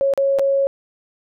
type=tone with dropouts; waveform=sine; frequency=550 Hz; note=C#5; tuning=14 cents flat; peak=-14 dBFS; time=0.01-0.67 s; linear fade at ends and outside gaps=0 ms; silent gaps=0.137-0.176 / 0.387-0.394 s; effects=none